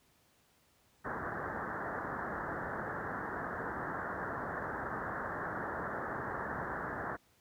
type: low-pass noise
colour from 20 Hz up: white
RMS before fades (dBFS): -39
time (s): 1.04-7.17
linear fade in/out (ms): 20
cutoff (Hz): 1800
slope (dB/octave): 96
effects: pink hiss -69 dBFS RMS until 7.4 s + high-pass 60 Hz 12 dB/octave